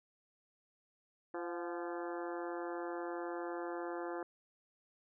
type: harmonic tone with a mistuned harmonic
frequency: 172.2 Hz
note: F3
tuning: 24 cents flat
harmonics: 2 / 3 / 4 / 5 / 6 / 7 / 8 / 9 / 10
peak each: -41 / -45 / -47 / -49 / -51 / -52 / -53 / -54 / -55 dBFS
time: 1.34-4.23 s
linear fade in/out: 2 ms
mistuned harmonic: 4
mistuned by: +53 cents
effects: none